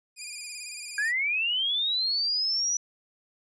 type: tone with vibrato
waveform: 5% pulse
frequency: 2419 Hz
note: D#7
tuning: 49 cents flat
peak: -26 dBFS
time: 0.16-1.13 s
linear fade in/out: 50 ms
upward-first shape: square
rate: 18 Hz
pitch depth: 38 cents each way
type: linear sweep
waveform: sine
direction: up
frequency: 1617 to 5920 Hz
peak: -24 dBFS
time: 0.98-2.77 s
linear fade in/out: 2 ms
effects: resampled to 22050 Hz